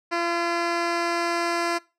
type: tone with low-pass filter sweep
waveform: 10% pulse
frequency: 341.5 Hz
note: F4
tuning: 39 cents flat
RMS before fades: -25 dBFS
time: 0.11-1.79 s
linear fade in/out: 20 ms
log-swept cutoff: 4500 to 7400 Hz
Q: 0.78
effects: noise-tail reverb RT60 0.3 s tail -23 dB re dry

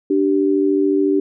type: tone pair together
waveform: sine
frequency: 293.7 / 387.6 Hz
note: D4 / G4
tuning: 0 / -20 cents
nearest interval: perfect fourth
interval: 480 cents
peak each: -16 dBFS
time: 0.1-1.2 s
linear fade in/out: 5 ms
effects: none

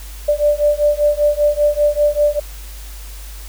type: beating tone pair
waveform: sine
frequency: 587.3 / 592.4 Hz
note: D5 / D5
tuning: 0 / +15 cents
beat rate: 5.1 Hz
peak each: -15 dBFS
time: 0.28-2.4 s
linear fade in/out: 10 ms
effects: added 50 Hz sine -30 dBFS peak until 3.48 s + white hiss -39 dBFS RMS until 3.48 s

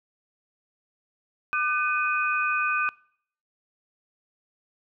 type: tone cluster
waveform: sine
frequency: 1201 / 1510 / 2496 Hz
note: D6 / F#6 / D#7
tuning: +38 / +35 / +5 cents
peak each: -27 / -27 / -28 dBFS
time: 1.53-2.89 s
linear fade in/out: 0 ms
effects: noise-tail reverb RT60 0.6 s tail -23 dB re dry

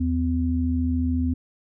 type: tone pair together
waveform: sine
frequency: 79.88 / 253.6 Hz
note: D#2 / B3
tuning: +46 / +46 cents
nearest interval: octave + minor sixth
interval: 2000 cents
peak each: -23 / -23 dBFS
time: 0-1.34 s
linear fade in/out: 10 ms
effects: none

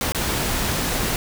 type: noise with dropouts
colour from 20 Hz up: pink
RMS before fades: -23 dBFS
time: 0.01-1.16 s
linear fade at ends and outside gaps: 1 ms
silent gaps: 0.121-0.147 s
effects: none

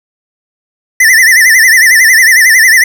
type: tone with vibrato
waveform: square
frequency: 1902 Hz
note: A#6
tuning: 34 cents sharp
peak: -3 dBFS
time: 1-2.84 s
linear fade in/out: 5 ms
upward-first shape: sine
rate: 11 Hz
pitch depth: 140 cents each way
effects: none

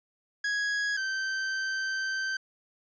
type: tone pair in turn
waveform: 45% pulse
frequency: 1661.2 / 1553 Hz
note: G#6 / G6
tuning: 0 / -17 cents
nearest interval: minor second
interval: 117 cents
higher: first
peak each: -27 / -29 dBFS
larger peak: first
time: 0.44-0.97 / 0.97-2.37 s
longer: second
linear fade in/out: 5 ms
effects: resampled to 16000 Hz + 11-bit

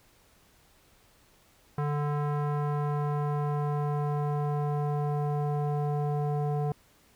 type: tone with low-pass filter sweep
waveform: square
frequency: 146.83 Hz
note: D3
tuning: in tune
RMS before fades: -29 dBFS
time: 1.78-6.72 s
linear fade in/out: 2 ms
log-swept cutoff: 1200 to 720 Hz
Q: 2
effects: pink hiss -62 dBFS RMS until 7.15 s

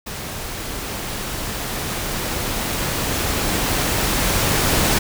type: noise with level ramp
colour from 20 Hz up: pink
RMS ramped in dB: -30 to -17 dBFS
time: 0.06-4.99 s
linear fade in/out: 10 ms
effects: none

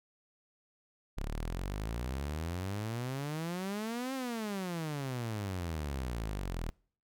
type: exponential two-way sweep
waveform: sawtooth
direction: up then down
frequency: 33.52 to 270 to 38.48 Hz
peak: -31 dBFS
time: 1.17-6.7 s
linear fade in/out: 0 ms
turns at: 4.14 s
effects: noise-tail reverb RT60 0.5 s tail -25 dB re dry

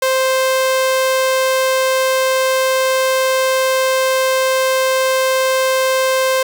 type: tone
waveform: sawtooth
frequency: 523.3 Hz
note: C5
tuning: in tune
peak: -9 dBFS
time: 0.02-6.43 s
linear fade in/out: 5 ms
effects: none

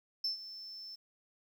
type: tone with ADSR envelope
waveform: sine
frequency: 5300 Hz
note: E8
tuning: 9 cents sharp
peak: -28 dBFS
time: 0.24-0.96 s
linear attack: 5 ms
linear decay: 120 ms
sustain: -16 dB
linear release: 14 ms
effects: tanh soft clip ceiling -29 dBFS + 11-bit

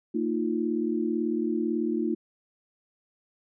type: chord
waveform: sine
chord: Bb suspended fourth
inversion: none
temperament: equal with one note detuned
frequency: 227.5 / 311.1 / 349.2 Hz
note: Bb3 / Eb4 / F4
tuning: -42 / 0 / 0 cents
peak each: -29 dBFS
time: 0.14-2.15 s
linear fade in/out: 10 ms
effects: none

